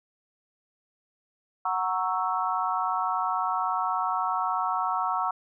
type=chord; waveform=sine; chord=F# dominant seventh; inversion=none; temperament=equal; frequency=740 / 932.3 / 1108.7 / 1318.5 Hz; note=F#5 / A#5 / C#6 / E6; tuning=0 / 0 / 0 / 0 cents; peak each=-30 dBFS; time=1.65-5.31 s; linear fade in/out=5 ms; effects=none